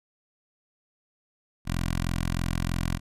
10% pulse tone with notch filter, 43.16 Hz, F1, 20 cents flat, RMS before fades -28 dBFS, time 1.65-3 s, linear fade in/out 50 ms, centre 480 Hz, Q 0.74, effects resampled to 32000 Hz

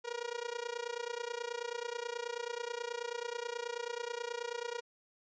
sawtooth tone with amplitude modulation, 475.6 Hz, A#4, 35 cents sharp, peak -30 dBFS, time 0.04-4.81 s, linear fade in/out 20 ms, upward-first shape sine, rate 29.3 Hz, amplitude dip 90%, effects resampled to 16000 Hz + 12-bit

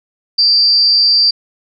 sine tone with amplitude modulation, 4699 Hz, D8, in tune, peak -5 dBFS, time 0.38-1.31 s, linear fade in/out 10 ms, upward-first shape sine, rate 263 Hz, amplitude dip 50%, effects none

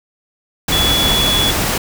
sine tone in noise, 3401 Hz, G#7, 40 cents sharp, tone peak -14 dBFS, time 0.72-1.51 s, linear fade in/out 5 ms, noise pink, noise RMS -17 dBFS, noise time 0.68-1.78 s, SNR 0 dB, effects none

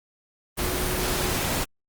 sine tone in noise, 364.7 Hz, F#4, 25 cents flat, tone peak -32 dBFS, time 0.6-1.37 s, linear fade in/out 20 ms, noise pink, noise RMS -26 dBFS, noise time 0.57-1.65 s, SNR -9 dB, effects Opus 24 kbps

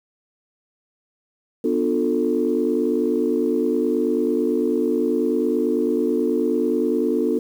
sine chord, B half-diminished seventh, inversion none, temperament just, 246.9 / 296.3 / 355.6 / 444.5 Hz, B3 / D4 / F4 / A4, 0 / +15 / +31 / +18 cents, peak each -23 / -23 / -23 / -22 dBFS, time 1.64-7.39 s, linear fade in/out 5 ms, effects tanh soft clip ceiling -8 dBFS + 8-bit

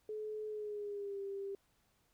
sine tone with pitch glide, 428.5 to 395.2 Hz, A4 to G4, -46 to +14 cents, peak -39 dBFS, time 0.09-1.55 s, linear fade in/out 2 ms, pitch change -140 cents, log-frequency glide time 0.48-1.21 s, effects pink hiss -75 dBFS RMS until 2.13 s

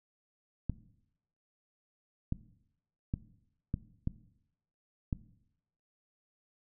clicks, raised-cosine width 5 ms, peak -19 dBFS, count 6, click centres 0.697 / 2.324 / 3.139 / 3.741 / 4.074 / 5.128 s, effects noise-tail reverb RT60 0.8 s tail -17 dB re dry

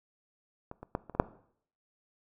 clicks, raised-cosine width 1 ms, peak -27 / -29 / -16 / -30 / -25 / -6 dBFS, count 6, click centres 0.714 / 0.83 / 0.951 / 1.097 / 1.15 / 1.199 s, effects noise-tail reverb RT60 0.6 s tail -19 dB re dry

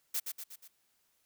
blue noise with echo, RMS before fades -33 dBFS, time 0.14-0.2 s, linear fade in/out 10 ms, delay 120 ms, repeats 4, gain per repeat -5 dB, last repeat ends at 0.68 s, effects white hiss -74 dBFS RMS until 1.25 s

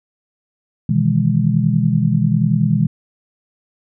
sine chord, E major seventh, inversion second, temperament just, 123.61 / 154.51 / 164.81 / 206 Hz, B2 / D#3 / E3 / G#3, +2 / -12 / 0 / -14 cents, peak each -18 dBFS, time 0.89-2.87 s, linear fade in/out 5 ms, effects none

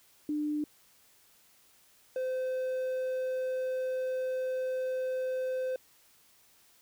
sine / triangle tone pair in turn, 299 / 515 Hz, D4 / C5, +31 / -28 cents, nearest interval major sixth, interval 941 cents, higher second, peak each -29 / -28 dBFS, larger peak second, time 0.29-0.64 / 2.16-5.76 s, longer second, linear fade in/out 2 ms, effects white hiss -63 dBFS RMS until 6.81 s

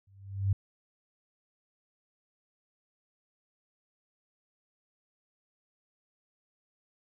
sine tone with exponential growth, 98 Hz, G2, in tune, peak -21 dBFS, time 0.07-0.53 s, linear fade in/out 5 ms, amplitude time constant 100 ms, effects none

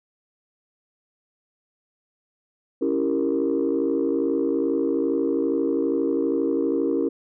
sine chord, C# diminished seventh, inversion none, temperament equal with one note detuned, 277.2 / 329.6 / 392 / 464.6 Hz, C#4 / E4 / G4 / Bb4, 0 / 0 / 0 / -6 cents, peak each -24 / -24 / -26 / -25 dBFS, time 2.81-7.09 s, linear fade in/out 10 ms, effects tanh soft clip ceiling -13 dBFS

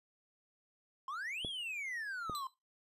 triangle exponential two-way sweep, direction up then down, 1032 to 3441 to 1032 Hz, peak -37 dBFS, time 1.08-2.47 s, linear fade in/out 2 ms, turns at 1.46 s
clicks, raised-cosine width 2 ms, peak -28 dBFS, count 2, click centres 1.448 / 2.297 s
sawtooth tone with exponential decay, 4020 Hz, B7, 30 cents sharp, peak -36 dBFS, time 2.35-2.54 s, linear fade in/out 0 ms, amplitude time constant 41 ms
effects noise-tail reverb RT60 0.2 s tail -17 dB re dry + resampled to 32000 Hz

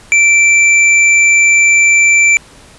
square tone, 2340 Hz, D7, 7 cents flat, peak -6 dBFS, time 0.12-2.37 s, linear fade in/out 0 ms, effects pink hiss -40 dBFS RMS until 2.78 s + resampled to 24000 Hz

